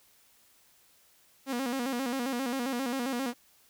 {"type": "tone with vibrato", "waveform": "sawtooth", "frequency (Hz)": 254.8, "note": "C4", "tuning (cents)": -46, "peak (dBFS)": -26, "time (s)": [1.46, 3.34], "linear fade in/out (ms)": 50, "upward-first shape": "square", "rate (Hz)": 7.5, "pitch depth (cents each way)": 100, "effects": ["white hiss -63 dBFS RMS until 3.69 s"]}